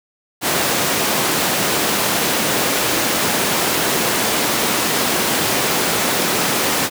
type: high-pass noise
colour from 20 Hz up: pink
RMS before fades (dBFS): -18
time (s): 0.41-6.9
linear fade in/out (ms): 50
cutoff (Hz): 220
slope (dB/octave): 12
effects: none